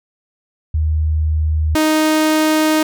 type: tone pair in turn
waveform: sine / sawtooth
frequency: 77.78 / 311.1 Hz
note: D#2 / D#4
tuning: 0 / 0 cents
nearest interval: 2 octaves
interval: 2400 cents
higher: second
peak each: -13 / -8 dBFS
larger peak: second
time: 0.74-1.75 / 1.75-2.83 s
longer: second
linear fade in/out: 5 ms
effects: none